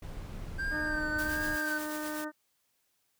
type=noise; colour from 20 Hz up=brown; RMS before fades=-40 dBFS; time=0.02-1.56 s; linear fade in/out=5 ms
type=tone with vibrato; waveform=triangle; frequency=1565 Hz; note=G6; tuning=3 cents flat; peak=-30 dBFS; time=0.58-1.79 s; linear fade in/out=20 ms; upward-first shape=sine; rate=1.4 Hz; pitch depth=60 cents each way
type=harmonic tone; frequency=304.3 Hz; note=D#4; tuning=38 cents flat; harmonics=1 / 2 / 3 / 4 / 5 / 6; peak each=-37 / -41 / -45 / -45 / -43 / -47 dBFS; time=0.7-2.32 s; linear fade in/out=50 ms
type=noise with tremolo; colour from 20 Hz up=white; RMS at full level=-42 dBFS; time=1.18-2.25 s; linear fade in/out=10 ms; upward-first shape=sine; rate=8.2 Hz; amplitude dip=45%
effects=white hiss -75 dBFS RMS until 3.19 s